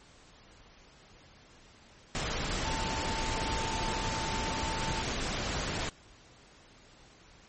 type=tone in noise; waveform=sine; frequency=890 Hz; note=A5; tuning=20 cents sharp; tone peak=-37 dBFS; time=2.65-5.02 s; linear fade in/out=0 ms; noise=pink; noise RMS=-33 dBFS; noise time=2.15-5.89 s; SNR=-7 dB; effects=pink hiss -57 dBFS RMS until 7.48 s + MP3 32 kbps